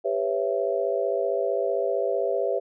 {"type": "chord", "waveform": "sine", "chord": "C# half-diminished seventh", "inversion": "second", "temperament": "just", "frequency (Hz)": [399.1, 498.9, 554.4, 665.2], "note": ["G4", "B4", "C#5", "E5"], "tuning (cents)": [31, 17, 0, 16], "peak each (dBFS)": -28, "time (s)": [0.04, 2.6], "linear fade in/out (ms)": 20, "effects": []}